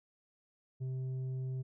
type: tone with tanh clipping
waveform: sine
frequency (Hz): 130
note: C3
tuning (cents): -11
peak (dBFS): -36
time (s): 0.8-1.63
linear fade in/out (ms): 20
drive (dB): 5
effects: none